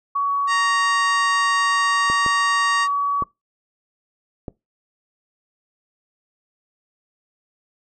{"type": "tone with pitch glide", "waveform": "sine", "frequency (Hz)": [1126, 1134.5], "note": ["C#6", "C#6"], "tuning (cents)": [27, 40], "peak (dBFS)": -18, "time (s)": [0.15, 3.24], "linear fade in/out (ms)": 10, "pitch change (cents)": 13, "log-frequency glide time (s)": [1.59, 2.11]}
{"type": "harmonic tone", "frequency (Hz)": 932.3, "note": "A#5", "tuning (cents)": 0, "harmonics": [1, 2, 3, 4, 5, 6, 7, 8, 9], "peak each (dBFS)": [-31, -22, -30, -32, -31, -38, -37, -40, -36], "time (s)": [0.47, 2.88], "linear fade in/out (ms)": 50}
{"type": "clicks", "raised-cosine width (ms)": 2, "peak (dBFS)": -16, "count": 4, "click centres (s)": [2.1, 2.263, 3.223, 4.482]}
{"effects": ["noise-tail reverb RT60 0.2 s tail -22 dB re dry"]}